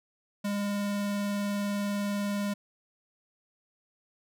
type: tone with vibrato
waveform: square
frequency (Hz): 203.1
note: G#3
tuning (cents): -38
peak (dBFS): -29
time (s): 0.44-2.54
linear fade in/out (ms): 10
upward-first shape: triangle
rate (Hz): 20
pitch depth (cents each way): 22
effects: none